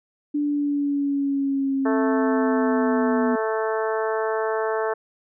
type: linear sweep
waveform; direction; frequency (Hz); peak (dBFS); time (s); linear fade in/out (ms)
sine; down; 293.7 to 245.4; -20; 0.34-3.36; 10
type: harmonic tone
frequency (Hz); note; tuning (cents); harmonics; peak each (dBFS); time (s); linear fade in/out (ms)
220; A3; 0; 2 / 3 / 4 / 5 / 6 / 7 / 8; -24 / -28 / -30 / -32 / -34 / -35 / -36; 1.85-4.94; 10
effects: none